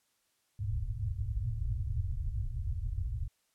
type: low-pass noise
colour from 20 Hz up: white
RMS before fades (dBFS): -34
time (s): 0.59-3.28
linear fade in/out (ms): 10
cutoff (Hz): 120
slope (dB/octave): 96
effects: white hiss -75 dBFS RMS until 3.54 s + low-pass 12000 Hz 12 dB/octave